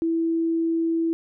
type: tone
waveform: sine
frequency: 329.6 Hz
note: E4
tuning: in tune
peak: -20 dBFS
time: 0.02-1.13 s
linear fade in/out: 0 ms
effects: none